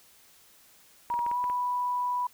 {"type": "tone with pitch glide", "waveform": "sine", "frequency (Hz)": [956, 985.7], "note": ["A#5", "B5"], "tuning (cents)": [43, -4], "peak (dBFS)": -26, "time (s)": [1.1, 2.27], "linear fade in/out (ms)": 5, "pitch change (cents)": 53, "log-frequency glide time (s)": [1.29, 1.38]}
{"type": "clicks", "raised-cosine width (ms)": 0.5, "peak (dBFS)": -26, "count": 7, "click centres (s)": [1.101, 1.14, 1.191, 1.264, 1.314, 1.441, 1.499]}
{"effects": ["white hiss -58 dBFS RMS until 2.33 s"]}